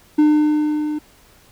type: tone with level ramp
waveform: triangle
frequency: 301.8 Hz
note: D4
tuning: 47 cents sharp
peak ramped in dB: -7 to -19 dBFS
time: 0.18-0.99 s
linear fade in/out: 10 ms
effects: pink hiss -51 dBFS RMS until 1.51 s